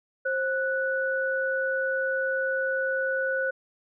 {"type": "tone pair together", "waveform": "sine", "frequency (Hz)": [529.8, 1480], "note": ["C5", "F#6"], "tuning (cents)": [22, 0], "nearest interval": "octave + tritone", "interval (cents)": 1778, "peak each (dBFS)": -27, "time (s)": [0.25, 3.51], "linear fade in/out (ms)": 10, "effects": []}